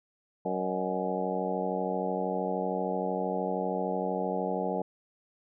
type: harmonic tone with a mistuned harmonic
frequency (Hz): 93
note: F#2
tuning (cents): +9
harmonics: 2 / 3 / 4 / 5 / 6 / 7 / 8 / 9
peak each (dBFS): -35 / -39 / -38 / -34 / -38 / -36 / -37 / -37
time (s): 0.45-4.82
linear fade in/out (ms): 5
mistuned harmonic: 7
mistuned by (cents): -60
effects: none